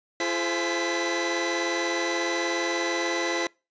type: tone cluster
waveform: sawtooth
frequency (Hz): 341.3 / 427.8 / 522 / 839 / 1989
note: F4 / A4 / C5 / G#5 / B6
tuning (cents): -40 / -49 / -4 / +17 / +12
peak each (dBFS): -25 / -32 / -28 / -33 / -26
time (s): 0.2-3.47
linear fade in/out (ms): 2
effects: noise-tail reverb RT60 0.3 s tail -26 dB re dry + resampled to 16000 Hz